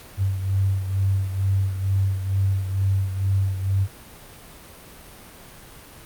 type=beating tone pair; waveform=sine; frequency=96.4 / 98.6 Hz; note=G2 / G2; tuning=-28 / +11 cents; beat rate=2.2 Hz; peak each=-20 / -27 dBFS; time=0.17-3.88 s; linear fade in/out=50 ms; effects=pink hiss -44 dBFS RMS until 6.05 s + Opus 48 kbps